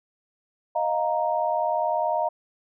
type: chord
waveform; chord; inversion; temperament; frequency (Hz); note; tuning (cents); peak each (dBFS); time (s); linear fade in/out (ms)
sine; Eb suspended second; none; equal with one note detuned; 622.3 / 702.5 / 932.3; Eb5 / F5 / Bb5; 0 / +10 / 0; -26; 0.75-2.29; 10
effects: none